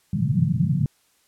pink band-pass noise, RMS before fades -21 dBFS, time 0.13-0.86 s, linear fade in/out 2 ms, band 110 to 190 Hz, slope 48 dB/octave, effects white hiss -63 dBFS RMS until 1.27 s + low-pass 12000 Hz 12 dB/octave

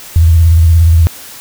sine tone with vibrato, 82.6 Hz, E2, 4 cents sharp, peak -3 dBFS, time 0.16-1.07 s, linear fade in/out 0 ms, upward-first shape square, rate 17 Hz, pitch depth 67 cents each way, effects white hiss -31 dBFS RMS until 1.4 s

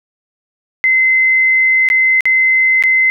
sine tone with dropouts, 2058 Hz, C7, 29 cents flat, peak -8 dBFS, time 0.84-3.1 s, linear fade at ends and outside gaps 0 ms, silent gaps 1.888-1.901 / 2.207-2.255 / 2.825-2.837 s, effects none

